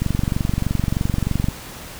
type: click train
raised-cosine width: 5 ms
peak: -7 dBFS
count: 35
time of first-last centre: 0.02-1.486 s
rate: 23.2 Hz
effects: pink hiss -36 dBFS RMS until 1.99 s